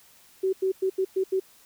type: tone bursts at uneven times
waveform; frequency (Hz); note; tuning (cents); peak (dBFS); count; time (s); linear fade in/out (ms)
sine; 380; F#4; +46; -21; 6; 0.43-0.53 / 0.62-0.72 / 0.82-0.9 / 0.98-1.05 / 1.16-1.24 / 1.32-1.4; 10
effects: white hiss -56 dBFS RMS until 1.65 s